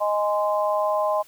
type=chord; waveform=sine; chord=Ab major; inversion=second; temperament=equal with one note detuned; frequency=622.3 / 830.6 / 1037.5 Hz; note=Eb5 / Ab5 / C6; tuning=0 / 0 / -15 cents; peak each=-22 / -27 / -25 dBFS; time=0-1.23 s; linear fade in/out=20 ms; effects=white hiss -53 dBFS RMS until 1.27 s